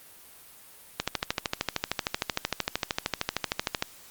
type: click train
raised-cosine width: 0.2 ms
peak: -8 dBFS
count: 38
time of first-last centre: 1-3.824 s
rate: 13.1 Hz
effects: white hiss -51 dBFS RMS until 4.1 s + Opus 32 kbps